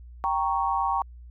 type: chord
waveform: sine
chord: G diminished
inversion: none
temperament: equal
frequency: 784 / 932.3 / 1108.7 Hz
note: G5 / Bb5 / Db6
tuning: 0 / 0 / 0 cents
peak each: -27 dBFS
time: 0.24-1.02 s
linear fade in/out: 0 ms
effects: added 60 Hz sine -42 dBFS peak until 1.3 s